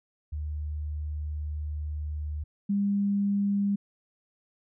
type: tone pair in turn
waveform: sine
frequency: 75.3 / 201 Hz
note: D2 / G3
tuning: +44 / +44 cents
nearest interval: octave + perfect fourth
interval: 1700 cents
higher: second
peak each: -30 / -23 dBFS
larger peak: second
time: 0.32-2.44 / 2.69-3.76 s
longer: first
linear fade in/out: 10 ms
effects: none